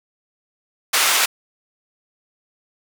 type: band-pass noise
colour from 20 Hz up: pink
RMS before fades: -17 dBFS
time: 0.93-1.26 s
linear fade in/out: 10 ms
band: 1100 to 14000 Hz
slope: 12 dB/octave
effects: none